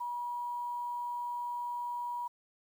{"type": "tone with quantisation", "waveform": "sine", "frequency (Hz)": 965, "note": "B5", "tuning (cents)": -40, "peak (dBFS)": -34, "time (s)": [0, 2.28], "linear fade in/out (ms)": 10, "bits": 10, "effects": []}